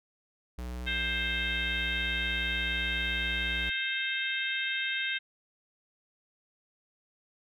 square tone, 61.4 Hz, B1, 9 cents flat, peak -36 dBFS, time 0.58-3.7 s, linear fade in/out 5 ms
harmonic tone, 527 Hz, C5, 12 cents sharp, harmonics 3 / 4 / 5 / 6 / 7, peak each -34 / -35 / -36 / -37 / -37 dBFS, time 0.86-5.19 s, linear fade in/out 20 ms
effects none

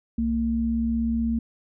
sine tone pair together, 64.3 / 229.1 Hz, C2 / A#3, -30 / -30 cents, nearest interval octave + minor seventh, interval 2200 cents, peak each -29 / -22 dBFS, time 0.18-1.39 s, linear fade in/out 5 ms, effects none

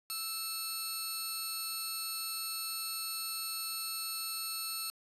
15% pulse tone pair together, 1318.5 / 4351 Hz, E6 / C#8, 0 / -33 cents, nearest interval octave + major sixth, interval 2067 cents, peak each -36 / -30 dBFS, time 0.1-4.9 s, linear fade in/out 0 ms, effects resampled to 32000 Hz + 9-bit

